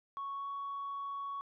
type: tone with pitch glide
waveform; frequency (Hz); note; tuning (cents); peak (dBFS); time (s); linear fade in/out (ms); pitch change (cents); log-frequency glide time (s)
sine; 1108.7 to 1116.4; C#6 to C#6; 0 to +12; -36; 0.17-1.41; 0; +12; 0.34-0.48
effects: tanh soft clip ceiling -34 dBFS